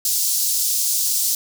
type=high-pass noise; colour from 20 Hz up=pink; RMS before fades=-20 dBFS; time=0.05-1.35 s; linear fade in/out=2 ms; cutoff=5100 Hz; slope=24 dB/octave; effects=none